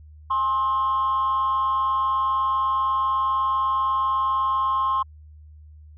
sine tone with amplitude modulation, 1061 Hz, C6, 24 cents sharp, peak -15 dBFS, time 0.3-5.03 s, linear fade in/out 10 ms, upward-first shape sine, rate 228 Hz, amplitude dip 65%, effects tanh soft clip ceiling -15 dBFS + added 76 Hz sine -43 dBFS peak until 5.97 s

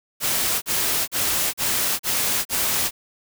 white noise bursts, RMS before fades -22 dBFS, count 6, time 0.2-2.91 s, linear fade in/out 50 ms, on 420 ms, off 38 ms, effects none

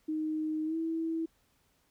sine tone with pitch glide, 311.1 to 325.8 Hz, D#4 to E4, 0 to -20 cents, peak -30 dBFS, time 0.08-1.26 s, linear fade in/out 10 ms, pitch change +80 cents, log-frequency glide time 0.65-0.76 s, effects pink hiss -71 dBFS RMS until 1.9 s

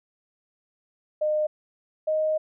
sine tone pair in turn, 610 / 622.5 Hz, D#5 / D#5, -34 / +1 cents, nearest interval unison, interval 35 cents, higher second, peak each -21 dBFS, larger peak neither, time 1.21-1.47 / 2.07-2.38 s, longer second, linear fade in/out 10 ms, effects none

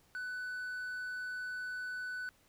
triangle tone, 1495 Hz, F#6, 17 cents sharp, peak -36 dBFS, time 0.15-2.29 s, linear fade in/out 0 ms, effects pink hiss -68 dBFS RMS until 2.48 s

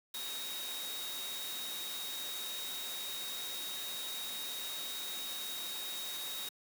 sine tone in noise, 3764 Hz, A#7, 16 cents sharp, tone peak -41 dBFS, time 0.14-6.49 s, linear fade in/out 5 ms, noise white, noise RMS -43 dBFS, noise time 0.14-6.49 s, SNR -1 dB, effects high-pass 200 Hz 12 dB/octave

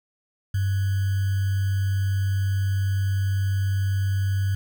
sine tone with sample-and-hold, 97.2 Hz, G2, 14 cents flat, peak -20 dBFS, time 0.54-4.55 s, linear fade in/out 5 ms, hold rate 1575 Hz, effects none

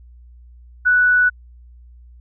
sine tone, 1480 Hz, F#6, in tune, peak -11 dBFS, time 0.85-1.3 s, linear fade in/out 20 ms, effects added 60 Hz sine -41 dBFS peak until 2.2 s

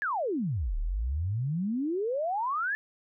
sine exponential two-way sweep, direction down then up, 1765 to 34.65 to 1765 Hz, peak -27 dBFS, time 0.02-2.75 s, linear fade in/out 0 ms, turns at 0.77 s, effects none

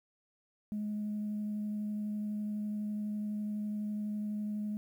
sine tone with vibrato, 210 Hz, G#3, 19 cents sharp, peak -32 dBFS, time 0.72-4.77 s, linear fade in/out 0 ms, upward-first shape triangle, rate 12 Hz, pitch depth 10 cents each way, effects tanh soft clip ceiling -30 dBFS + 11-bit

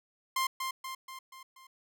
sawtooth tone with echo, 1052 Hz, C6, 9 cents sharp, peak -24 dBFS, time 0.36-0.47 s, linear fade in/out 5 ms, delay 240 ms, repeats 5, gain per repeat -5 dB, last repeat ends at 1.67 s, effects none

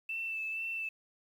sine tone with vibrato, 2653 Hz, E7, 10 cents sharp, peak -34 dBFS, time 0.09-0.89 s, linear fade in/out 5 ms, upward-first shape sine, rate 2.1 Hz, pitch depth 22 cents each way, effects 10-bit

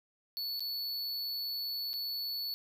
square tone with dropouts, 4435 Hz, C#8, in tune, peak -35 dBFS, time 0.37-2.54 s, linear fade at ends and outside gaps 0 ms, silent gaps 0.595-0.605 / 1.932-1.939 s, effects none

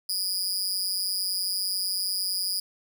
sawtooth tone with amplitude modulation, 4933 Hz, D#8, 16 cents flat, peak -19 dBFS, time 0.09-2.6 s, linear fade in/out 5 ms, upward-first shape sine, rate 189 Hz, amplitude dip 100%, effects none

